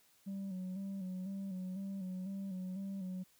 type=tone with vibrato; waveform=sine; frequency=190 Hz; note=F#3; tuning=46 cents sharp; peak=-36 dBFS; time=0.26-3.24 s; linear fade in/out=20 ms; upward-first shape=square; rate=2 Hz; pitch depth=49 cents each way; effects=tanh soft clip ceiling -38 dBFS + white hiss -69 dBFS RMS until 3.39 s